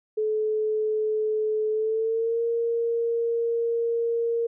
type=tone with pitch glide; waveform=sine; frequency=431.2 to 464.8 Hz; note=A4 to A#4; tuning=-35 to -5 cents; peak=-22 dBFS; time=0.17-4.47 s; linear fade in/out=10 ms; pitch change=+130 cents; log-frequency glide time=1.71-2.42 s; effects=none